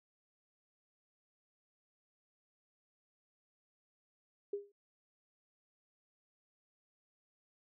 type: tone with exponential decay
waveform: sine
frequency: 404.9 Hz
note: G#4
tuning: 44 cents flat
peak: -32 dBFS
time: 4.53-4.72 s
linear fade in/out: 5 ms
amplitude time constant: 41 ms
effects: none